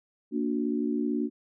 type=chord; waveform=sine; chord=Bb augmented; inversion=none; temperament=just; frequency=233.1 / 291.4 / 364.2 Hz; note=Bb3 / D4 / F#4; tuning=0 / -13 / -27 cents; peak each=-29 / -29 / -33 dBFS; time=0.31-1.3 s; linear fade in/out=50 ms; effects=none